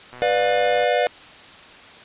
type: click train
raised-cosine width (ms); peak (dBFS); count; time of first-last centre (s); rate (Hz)
0.5; -25; 89; 0.13-0.84; 124
type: chord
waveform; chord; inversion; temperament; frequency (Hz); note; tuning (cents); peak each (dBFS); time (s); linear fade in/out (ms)
square; B diminished; none; just; 493.9 / 592.7 / 711.2; B4 / D5 / F5; 0 / +16 / +31; -22; 0.22-1.07; 0
effects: white hiss -43 dBFS RMS until 2.04 s + resampled to 8000 Hz